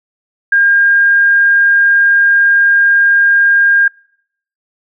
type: tone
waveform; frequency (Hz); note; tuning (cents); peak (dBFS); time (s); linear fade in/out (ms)
sine; 1611; G6; +47; -6; 0.52-3.88; 5
effects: noise-tail reverb RT60 0.7 s tail -26 dB re dry